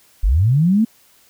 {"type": "linear sweep", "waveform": "sine", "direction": "up", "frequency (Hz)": [37.72, 231.5], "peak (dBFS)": -11, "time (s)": [0.23, 0.85], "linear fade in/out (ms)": 10, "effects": ["white hiss -53 dBFS RMS until 1.29 s"]}